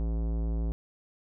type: tone with tanh clipping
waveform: sine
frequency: 55.8 Hz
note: A1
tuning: 25 cents sharp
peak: -29 dBFS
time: 0-0.72 s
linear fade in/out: 0 ms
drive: 18 dB
effects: none